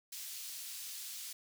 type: high-pass noise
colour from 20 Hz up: pink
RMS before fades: -45 dBFS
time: 0.12-1.33 s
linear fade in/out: 5 ms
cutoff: 4300 Hz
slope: 12 dB/octave
effects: none